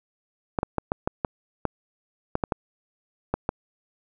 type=clicks; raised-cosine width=1 ms; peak=-9 dBFS; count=12; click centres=0.588 / 0.631 / 0.783 / 0.919 / 1.075 / 1.248 / 1.653 / 2.354 / 2.438 / 2.522 / 3.34 / 3.491 s; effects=none